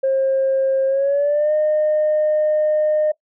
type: tone with pitch glide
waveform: sine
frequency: 535 to 611 Hz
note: C5 to D#5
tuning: +38 to -32 cents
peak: -13 dBFS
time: 0.03-3.12 s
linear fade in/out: 10 ms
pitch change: +230 cents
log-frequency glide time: 0.87-1.53 s
effects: noise-tail reverb RT60 0.1 s tail -21 dB re dry + tanh soft clip ceiling -11 dBFS